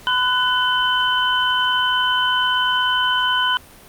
sine tone cluster, 1008 / 1487 / 3041 Hz, B5 / F#6 / F#7, +35 / +8 / +47 cents, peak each -20 dBFS, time 0.07-3.57 s, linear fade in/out 0 ms, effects pink hiss -44 dBFS RMS until 3.88 s + Opus 48 kbps

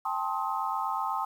sine chord, A half-diminished seventh, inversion third, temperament just, 792 / 880 / 1056 / 1267.2 Hz, G5 / A5 / C6 / Eb6, +18 / 0 / +16 / +31 cents, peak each -34 / -33 / -33 / -34 dBFS, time 0.05-1.25 s, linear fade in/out 5 ms, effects 9-bit

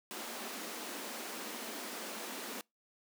pink high-pass noise, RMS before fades -43 dBFS, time 0.11-2.61 s, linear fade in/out 0 ms, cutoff 200 Hz, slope 96 dB/octave, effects noise-tail reverb RT60 0.2 s tail -26 dB re dry

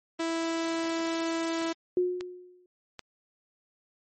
sawtooth tone, 329.6 Hz, E4, in tune, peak -24 dBFS, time 0.19-1.73 s, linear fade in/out 10 ms
clicks, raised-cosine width 0.2 ms, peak -22 dBFS, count 3, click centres 1.619 / 2.209 / 2.993 s
sine tone with exponential decay, 360.7 Hz, F#4, 44 cents flat, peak -20 dBFS, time 1.97-2.66 s, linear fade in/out 2 ms, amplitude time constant 150 ms
effects MP3 32 kbps

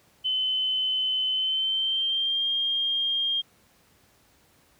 sine tone with pitch glide, 3043 to 3215 Hz, F#7 to G7, +48 to +43 cents, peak -23 dBFS, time 0.24-3.42 s, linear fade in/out 20 ms, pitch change +95 cents, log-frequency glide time 1.32-2.49 s, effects pink hiss -61 dBFS RMS until 4.79 s + high-pass 60 Hz 12 dB/octave

